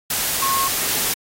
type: tone in noise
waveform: sine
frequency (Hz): 1085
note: C#6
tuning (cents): -37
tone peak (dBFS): -19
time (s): 0.42-0.68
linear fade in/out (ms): 5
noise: white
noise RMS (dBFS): -21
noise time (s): 0.1-1.14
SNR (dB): -1
effects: AAC 48 kbps